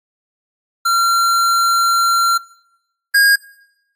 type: tone pair in turn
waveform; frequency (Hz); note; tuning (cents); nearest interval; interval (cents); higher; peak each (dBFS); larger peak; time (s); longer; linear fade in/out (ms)
square; 1370 / 1629.2; F6 / G#6; -34 / -34; minor third; 300; second; -13 / -9; second; 0.85-2.38 / 3.14-3.36; first; 10
effects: noise-tail reverb RT60 0.8 s tail -21 dB re dry + AAC 64 kbps